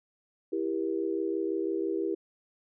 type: chord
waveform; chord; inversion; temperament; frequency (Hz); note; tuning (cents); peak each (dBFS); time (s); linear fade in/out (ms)
sine; E diminished; none; just; 329.6 / 395.6 / 474.7; E4 / G4 / Bb4; 0 / +16 / +31; -31 / -31 / -36; 0.52-2.15; 10
effects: none